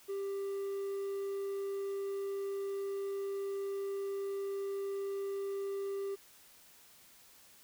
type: tone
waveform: triangle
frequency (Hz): 394.8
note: G4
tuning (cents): +12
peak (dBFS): -33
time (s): 0.08-6.16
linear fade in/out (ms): 20
effects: white hiss -60 dBFS RMS until 7.63 s